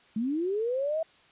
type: linear sweep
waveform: sine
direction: up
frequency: 207.7 to 659.3 Hz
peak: -26 dBFS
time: 0.16-1.03 s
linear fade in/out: 5 ms
effects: white hiss -59 dBFS RMS until 1.31 s + resampled to 8000 Hz